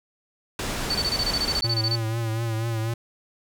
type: low-pass noise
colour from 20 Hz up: pink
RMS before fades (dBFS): -29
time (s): 0.59-1.61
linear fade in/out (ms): 2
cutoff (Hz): 9100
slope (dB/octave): 12
type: tone bursts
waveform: sine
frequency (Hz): 4510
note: C#8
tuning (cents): +29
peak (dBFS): -22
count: 15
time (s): 0.9-1.957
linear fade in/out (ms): 5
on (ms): 49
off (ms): 23
type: tone with vibrato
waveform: square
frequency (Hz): 113.4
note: A#2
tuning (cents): -47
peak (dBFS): -25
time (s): 1.64-2.94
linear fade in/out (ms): 5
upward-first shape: triangle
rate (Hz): 4.1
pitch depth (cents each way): 61
effects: none